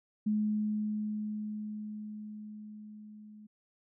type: tone with level ramp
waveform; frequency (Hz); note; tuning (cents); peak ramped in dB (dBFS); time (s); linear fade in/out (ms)
sine; 212.1; G#3; +37; -26 to -49; 0.26-3.47; 10
effects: none